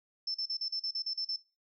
sine tone bursts, 5310 Hz, E8, 12 cents sharp, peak -31 dBFS, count 10, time 0.27-1.362 s, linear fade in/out 5 ms, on 75 ms, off 38 ms, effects noise-tail reverb RT60 0.3 s tail -20 dB re dry

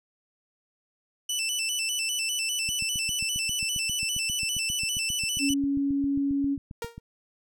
20% pulse tone with vibrato, 2816 Hz, F7, 14 cents sharp, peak -21 dBFS, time 1.29-5.54 s, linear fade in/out 5 ms, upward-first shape square, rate 5 Hz, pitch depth 96 cents each way
click train, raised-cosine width 5 ms, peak -27 dBFS, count 33, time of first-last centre 2.69-6.98 s, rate 7.46 Hz
sine tone, 279.2 Hz, C#4, 13 cents sharp, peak -23 dBFS, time 5.39-6.58 s, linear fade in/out 50 ms
sawtooth tone with exponential decay, 466.2 Hz, A#4, in tune, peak -25 dBFS, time 6.82-7 s, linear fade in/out 2 ms, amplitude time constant 39 ms
effects none

